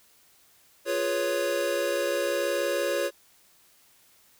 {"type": "chord", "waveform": "square", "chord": "C# dominant seventh", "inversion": "first", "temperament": "equal", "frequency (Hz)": [349.2, 415.3, 493.9, 554.4], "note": ["E#4", "G#4", "B4", "C#5"], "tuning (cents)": [0, 0, 0, 0], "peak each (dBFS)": [-33, -34, -34, -28], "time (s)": [0.85, 3.11], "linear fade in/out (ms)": 50, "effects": ["white hiss -60 dBFS RMS until 4.39 s"]}